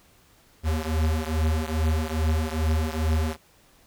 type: beating tone pair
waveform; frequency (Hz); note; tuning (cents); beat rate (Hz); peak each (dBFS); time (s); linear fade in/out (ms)
square; 77.78 / 80.18; D#2 / E2; 0 / -47; 2.4; -25 / -27; 0.63-3.37; 50
effects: pink hiss -58 dBFS RMS until 3.86 s